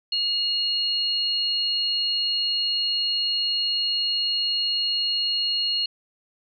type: tone pair together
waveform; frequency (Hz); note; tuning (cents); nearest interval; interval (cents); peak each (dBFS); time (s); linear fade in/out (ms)
sine; 2866 / 4294; F7 / C8; +44 / +44; perfect fifth; 700; -26 / -23; 0.12-5.86; 5
effects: none